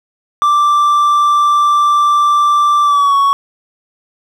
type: tone with pitch glide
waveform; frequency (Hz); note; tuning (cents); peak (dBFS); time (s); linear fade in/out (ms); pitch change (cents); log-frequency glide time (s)
triangle; 1174.7 to 1115.2; D6 to C#6; 0 to +10; -6; 0.42-3.33; 0; -90; 2.83-3.15
effects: none